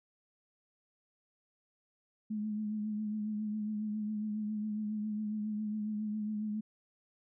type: tone with vibrato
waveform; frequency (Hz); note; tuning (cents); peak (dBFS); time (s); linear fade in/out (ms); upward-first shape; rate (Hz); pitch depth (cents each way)
sine; 212.5; G#3; +40; -33; 2.3-6.61; 10; triangle; 7.3; 39
effects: none